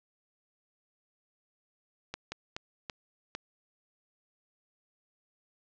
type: slowing click train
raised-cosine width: 0.2 ms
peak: -19 dBFS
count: 5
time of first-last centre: 2.14-3.351 s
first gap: 180 ms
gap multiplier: 1.36
effects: low-pass 6000 Hz 12 dB/octave